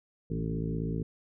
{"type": "harmonic tone with a mistuned harmonic", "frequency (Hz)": 55.8, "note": "A1", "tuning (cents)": 25, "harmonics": [1, 2, 3, 4, 5, 6, 7, 8], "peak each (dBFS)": [-38, -37, -33, -39, -39, -45, -42, -42], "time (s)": [0.3, 1.03], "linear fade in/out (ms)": 5, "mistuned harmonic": 3, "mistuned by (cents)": -63, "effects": []}